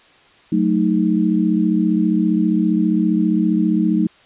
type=chord; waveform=sine; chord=D# diminished; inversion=first; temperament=equal with one note detuned; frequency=185 / 220 / 312.4 Hz; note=F#3 / A3 / D#4; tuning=0 / 0 / +7 cents; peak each=-18 dBFS; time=0.52-4.07 s; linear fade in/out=5 ms; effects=white hiss -50 dBFS RMS until 4.25 s + resampled to 8000 Hz